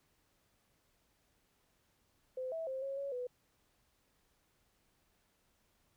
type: tone with pitch steps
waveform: sine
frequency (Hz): 514 / 652 / 527 / 546 / 557 / 495.9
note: C5 / E5 / C5 / C#5 / C#5 / B4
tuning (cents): -31 / -19 / +12 / -26 / +8 / +7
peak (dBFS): -37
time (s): 2.37-3.27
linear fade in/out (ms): 5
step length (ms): 150
effects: pink hiss -75 dBFS RMS until 5.96 s